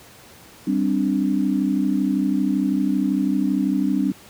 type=chord; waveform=sine; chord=G suspended fourth; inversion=none; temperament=just; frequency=196 / 261.3 / 294 Hz; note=G3 / C4 / D4; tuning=0 / -2 / +2 cents; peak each=-22 dBFS; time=0.67-4.12 s; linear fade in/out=5 ms; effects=pink hiss -46 dBFS RMS until 4.29 s + high-pass 80 Hz 12 dB/octave